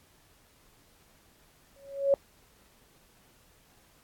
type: tone with exponential growth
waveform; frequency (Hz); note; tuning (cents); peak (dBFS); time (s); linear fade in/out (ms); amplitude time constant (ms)
sine; 554.4; C#5; 0; -17; 1.76-2.14; 1; 81
effects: pink hiss -62 dBFS RMS until 4.03 s + AAC 64 kbps